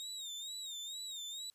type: tone with vibrato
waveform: 30% pulse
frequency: 3729 Hz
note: A#7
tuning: in tune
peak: -39 dBFS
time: 0-1.5 s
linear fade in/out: 0 ms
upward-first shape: sine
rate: 2.2 Hz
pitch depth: 100 cents each way
effects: white hiss -75 dBFS RMS until 1.54 s + resampled to 32000 Hz